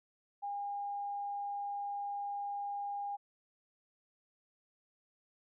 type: tone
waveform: sine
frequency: 810 Hz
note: G#5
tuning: 43 cents flat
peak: -36 dBFS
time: 0.42-3.17 s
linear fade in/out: 20 ms
effects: none